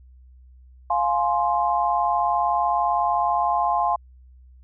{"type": "chord", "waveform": "sine", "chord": "F minor", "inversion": "none", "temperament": "just", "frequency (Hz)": [698.5, 838.1, 1047.7], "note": ["F5", "Ab5", "C6"], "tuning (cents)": [0, 16, 2], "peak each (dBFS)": -23, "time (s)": [0.9, 3.96], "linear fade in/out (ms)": 5, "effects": ["added 63 Hz sine -46 dBFS peak until 4.63 s"]}